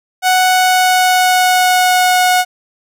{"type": "tone with pitch glide", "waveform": "sawtooth", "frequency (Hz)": [740, 730.7], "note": ["F#5", "F#5"], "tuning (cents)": [0, -22], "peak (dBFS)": -5, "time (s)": [0.22, 2.45], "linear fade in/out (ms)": 50, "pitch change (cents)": -22, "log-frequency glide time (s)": [0.48, 2.17], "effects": []}